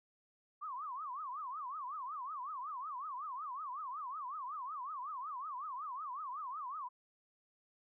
sine tone with vibrato, 1120 Hz, C#6, 18 cents sharp, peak -40 dBFS, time 0.61-6.89 s, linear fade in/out 20 ms, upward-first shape triangle, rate 5.4 Hz, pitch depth 270 cents each way, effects none

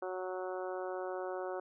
harmonic tone, 184.7 Hz, F#3, 3 cents flat, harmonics 2 / 3 / 4 / 5 / 6 / 7 / 8, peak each -40 / -41 / -44 / -49 / -50 / -50 / -51 dBFS, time 0.02-1.6 s, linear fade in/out 5 ms, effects none

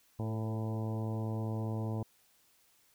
harmonic tone with a mistuned harmonic, 110 Hz, A2, in tune, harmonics 1 / 2 / 3 / 4 / 5 / 6 / 7 / 8 / 9, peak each -34 / -40 / -44 / -46 / -48 / -50 / -51 / -52 / -53 dBFS, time 0.19-2.03 s, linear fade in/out 5 ms, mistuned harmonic 4, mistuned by +18 cents, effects white hiss -68 dBFS RMS until 2.94 s

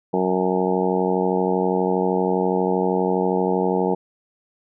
harmonic tone with a mistuned harmonic, 92.5 Hz, F#2, in tune, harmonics 2 / 3 / 4 / 5 / 6 / 7 / 8 / 9 / 10, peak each -24 / -28 / -24 / -23 / -34 / -29 / -32 / -27 / -31 dBFS, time 0.13-3.95 s, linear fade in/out 10 ms, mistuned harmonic 10, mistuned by -35 cents, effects none

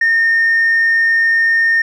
triangle tone with tanh clipping, 1827 Hz, A#6, 35 cents flat, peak -10 dBFS, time 0.01-1.82 s, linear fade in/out 5 ms, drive 5 dB, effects none

